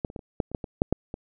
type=clicks; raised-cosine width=2 ms; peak=-13 / -28 / -20 / -29 / -10 / -29 / -14 / -20 / -6 / -8 / -20 dBFS; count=11; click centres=0.048 / 0.101 / 0.162 / 0.192 / 0.402 / 0.516 / 0.548 / 0.642 / 0.819 / 0.926 / 1.141 s; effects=none